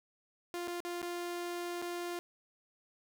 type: tone with dropouts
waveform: sawtooth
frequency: 349.2 Hz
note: F4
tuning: in tune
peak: -33 dBFS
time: 0.54-2.19 s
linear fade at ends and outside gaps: 0 ms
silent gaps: 0.675-0.68 / 0.804-0.85 / 1.017-1.028 / 1.818-1.824 s
effects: none